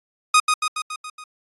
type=tone with echo; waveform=sawtooth; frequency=1244.5 Hz; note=D#6; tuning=in tune; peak=-8 dBFS; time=0.34-0.4 s; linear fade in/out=5 ms; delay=140 ms; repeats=6; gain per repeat=-4 dB; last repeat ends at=1.24 s; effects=AAC 32 kbps